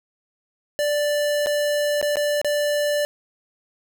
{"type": "tone with dropouts", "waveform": "square", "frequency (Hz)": 587.3, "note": "D5", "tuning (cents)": 0, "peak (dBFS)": -20, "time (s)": [0.79, 3.05], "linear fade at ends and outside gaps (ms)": 0, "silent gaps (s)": [[1.461, 1.469], [2.014, 2.027], [2.157, 2.169], [2.415, 2.446]], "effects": []}